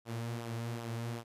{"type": "tone with flanger", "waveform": "sawtooth", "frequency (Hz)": 116.54, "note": "A#2", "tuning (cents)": 0, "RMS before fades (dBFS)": -39, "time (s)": [0.05, 1.24], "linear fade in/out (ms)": 50, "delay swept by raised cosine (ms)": [0.44, 6.04], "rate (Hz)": 2.6, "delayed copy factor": -0.5, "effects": ["resampled to 32000 Hz"]}